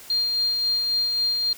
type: tone with tremolo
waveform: sine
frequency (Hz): 4200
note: C8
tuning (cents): +6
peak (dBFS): -19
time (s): 0.1-1.53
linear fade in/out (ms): 2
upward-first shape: sine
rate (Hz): 3.7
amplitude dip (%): 30
effects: white hiss -44 dBFS RMS until 1.57 s